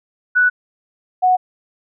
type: tone pair in turn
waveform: sine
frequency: 1480 / 736.6 Hz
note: F#6 / F#5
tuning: 0 / -8 cents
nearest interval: octave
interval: 1208 cents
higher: first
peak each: -10 dBFS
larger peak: neither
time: 0.35-0.5 / 1.22-1.37 s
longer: neither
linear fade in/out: 20 ms
effects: none